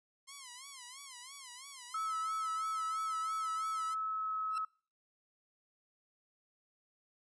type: tone with vibrato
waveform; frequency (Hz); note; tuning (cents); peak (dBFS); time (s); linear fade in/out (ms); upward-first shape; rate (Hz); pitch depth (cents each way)
5% pulse; 1046.5; C6; 0; -36; 0.27-3.95; 20; sine; 3; 140
type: tone with pitch glide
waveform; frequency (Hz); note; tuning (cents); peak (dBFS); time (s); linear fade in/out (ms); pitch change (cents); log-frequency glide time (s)
sine; 1302 to 1287; E6 to E6; -22 to -42; -34; 1.94-4.65; 5; -20; 3.89-4.37
type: tone with exponential growth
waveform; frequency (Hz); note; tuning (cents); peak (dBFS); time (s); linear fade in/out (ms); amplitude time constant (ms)
40% pulse; 1344; E6; +33; -36; 4.49-4.58; 2; 18
effects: noise-tail reverb RT60 0.5 s tail -26 dB re dry + resampled to 24000 Hz